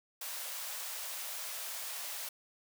white high-pass noise, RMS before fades -41 dBFS, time 0.21-2.29 s, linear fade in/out 5 ms, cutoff 500 Hz, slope 48 dB/octave, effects none

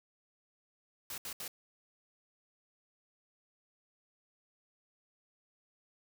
white noise bursts, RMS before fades -42 dBFS, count 3, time 1.1-1.479 s, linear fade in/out 2 ms, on 79 ms, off 71 ms, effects none

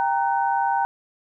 sine tone cluster, 790 / 930 / 1505 Hz, G5 / A#5 / F#6, +13 / -4 / +29 cents, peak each -22 / -22 / -30 dBFS, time 0-0.85 s, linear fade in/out 0 ms, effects none

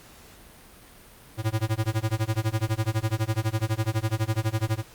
square tone with tremolo, 110 Hz, A2, in tune, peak -21 dBFS, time 1.37-4.83 s, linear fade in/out 50 ms, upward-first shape sine, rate 12 Hz, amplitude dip 100%, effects pink hiss -50 dBFS RMS until 4.94 s + Opus 48 kbps

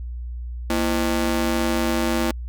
sawtooth ring-modulated tone, 283.7 Hz, C#4, 40 cents sharp, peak -13 dBFS, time 0.7-2.31 s, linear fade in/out 0 ms, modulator 50 Hz, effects added 60 Hz sine -28 dBFS peak until 2.48 s + Opus 48 kbps

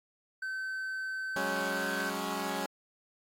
triangle tone, 1536 Hz, G6, 36 cents flat, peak -32 dBFS, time 0.42-2.1 s, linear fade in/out 5 ms
10% pulse chord, F# suspended second, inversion none, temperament equal, 185 / 207.7 / 277.2 Hz, F#3 / G#3 / C#4, 0 / 0 / 0 cents, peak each -29 / -29 / -28 dBFS, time 1.36-2.66 s, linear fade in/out 2 ms
effects AAC 64 kbps

